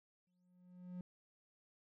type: tone with exponential growth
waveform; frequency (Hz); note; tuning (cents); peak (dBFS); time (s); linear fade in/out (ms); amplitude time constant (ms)
triangle; 180; F#3; -47; -40; 0.27-1.01; 2; 160
effects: none